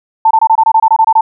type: tone bursts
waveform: sine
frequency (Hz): 889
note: A5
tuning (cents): +18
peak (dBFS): -4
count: 12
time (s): 0.25-1.21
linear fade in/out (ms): 5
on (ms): 58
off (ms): 24
effects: none